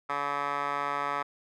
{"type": "tone with band-pass filter", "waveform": "10% pulse", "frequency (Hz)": 142.9, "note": "D3", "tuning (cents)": -47, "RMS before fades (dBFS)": -31, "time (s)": [0.09, 1.23], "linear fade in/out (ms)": 10, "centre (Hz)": 1300, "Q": 8.3, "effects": []}